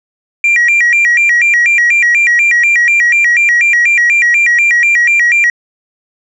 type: tone with vibrato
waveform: sine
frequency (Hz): 2129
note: C7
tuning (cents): +30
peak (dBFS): -4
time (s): 0.44-5.5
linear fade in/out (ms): 2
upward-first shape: square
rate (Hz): 4.1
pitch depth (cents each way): 190
effects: tanh soft clip ceiling -4 dBFS